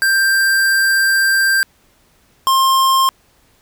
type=tone pair in turn; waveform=square; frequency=1579 / 1061.8 Hz; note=G6 / C6; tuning=+12 / +25 cents; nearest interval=perfect fifth; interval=687 cents; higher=first; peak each=-12 / -11 dBFS; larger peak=second; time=0.02-1.63 / 2.47-3.09 s; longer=first; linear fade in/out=0 ms; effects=pink hiss -55 dBFS RMS until 3.61 s